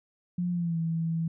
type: tone with pitch glide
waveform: sine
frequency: 177 to 164.2 Hz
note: F3 to E3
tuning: +23 to -6 cents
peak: -26 dBFS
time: 0.38-1.28 s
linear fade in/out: 5 ms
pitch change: -129 cents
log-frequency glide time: 0.51-0.78 s
effects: none